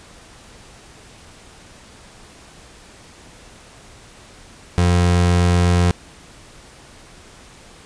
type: tone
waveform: 30% pulse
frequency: 88 Hz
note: F2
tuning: 14 cents sharp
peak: -10 dBFS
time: 4.78-5.91 s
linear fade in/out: 0 ms
effects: pink hiss -44 dBFS RMS until 7.85 s + resampled to 22050 Hz